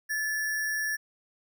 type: tone with sample-and-hold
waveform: sine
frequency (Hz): 1735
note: A6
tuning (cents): -25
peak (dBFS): -27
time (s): 0.09-0.97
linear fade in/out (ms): 20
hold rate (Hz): 7350
effects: none